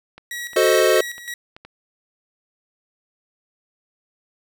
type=clicks; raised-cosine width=0.3 ms; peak=-24 dBFS; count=8; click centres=0.18 / 0.533 / 0.664 / 0.717 / 0.81 / 1.181 / 1.565 / 1.65 s
type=tone with tremolo; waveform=sawtooth; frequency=1918 Hz; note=A#6; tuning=49 cents sharp; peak=-24 dBFS; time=0.31-1.34 s; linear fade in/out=2 ms; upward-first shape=square; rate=3.1 Hz; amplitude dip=65%
type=chord; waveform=square; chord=F# diminished seventh; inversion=none; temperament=equal; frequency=370 / 440 / 523.3 / 622.3 Hz; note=F#4 / A4 / C5 / Eb5; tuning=0 / 0 / 0 / 0 cents; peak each=-20 dBFS; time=0.56-1.01 s; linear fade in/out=5 ms
effects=none